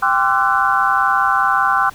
sine tone cluster, 789 / 1038 / 1163 / 1351 / 1493 Hz, G5 / C6 / D6 / E6 / F#6, +11 / -14 / -17 / +42 / +15 cents, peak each -19 dBFS, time 0.02-1.9 s, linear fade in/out 10 ms, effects pink hiss -42 dBFS RMS until 1.94 s

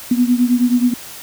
sine beating tone pair, 242.3 / 251.7 Hz, B3 / B3, -33 / +33 cents, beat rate 9.4 Hz, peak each -13 / -16 dBFS, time 0.11-0.94 s, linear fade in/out 5 ms, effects white hiss -34 dBFS RMS until 1.22 s

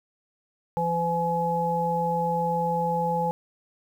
harmonic tone, 169.2 Hz, E3, 45 cents sharp, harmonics 1 / 3 / 5, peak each -29 / -28 / -25 dBFS, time 0.77-3.31 s, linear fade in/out 0 ms, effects 9-bit

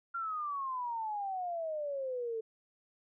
sine exponential sweep, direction down, 1391 to 440 Hz, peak -34 dBFS, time 0.14-2.41 s, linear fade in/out 10 ms, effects none

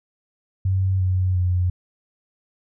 sine tone with pitch steps, 94.9 / 92.47 / 90.09 Hz, F#2 / F#2 / F#2, +44 / -1 / -46 cents, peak -17 dBFS, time 0.65-1.7 s, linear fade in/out 5 ms, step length 350 ms, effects none

